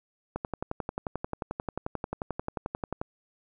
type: click train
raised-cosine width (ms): 1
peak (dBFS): -17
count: 31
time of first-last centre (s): 0.36-3.015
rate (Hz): 11.3
effects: none